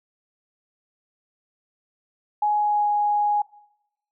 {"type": "tone with pitch glide", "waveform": "sine", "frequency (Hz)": [837, 829.8], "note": ["G#5", "G#5"], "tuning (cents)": [13, -2], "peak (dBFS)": -18, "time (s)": [2.42, 3.42], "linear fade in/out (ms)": 5, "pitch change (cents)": -15, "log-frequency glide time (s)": [2.57, 2.88], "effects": ["noise-tail reverb RT60 0.9 s tail -22 dB re dry"]}